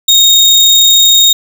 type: tone with sample-and-hold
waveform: sine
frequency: 3729 Hz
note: A#7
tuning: in tune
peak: -3 dBFS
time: 0.08-1.33 s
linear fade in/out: 5 ms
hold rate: 11025 Hz
effects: none